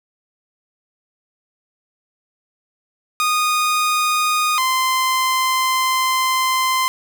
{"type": "tone pair in turn", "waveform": "sawtooth", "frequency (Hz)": [1234, 1037.7], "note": ["D#6", "C6"], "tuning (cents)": [-15, -15], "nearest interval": "minor third", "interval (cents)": 300, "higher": "first", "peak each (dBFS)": -12, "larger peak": "neither", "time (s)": [[3.2, 4.58], [4.58, 6.88]], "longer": "second", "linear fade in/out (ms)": 0, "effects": []}